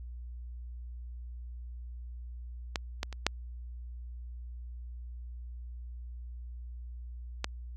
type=clicks; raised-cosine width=0.2 ms; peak=-13 / -14 / -25 / -7 / -13 dBFS; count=5; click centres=2.758 / 3.031 / 3.127 / 3.266 / 7.444 s; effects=added 60 Hz sine -40 dBFS peak until 7.76 s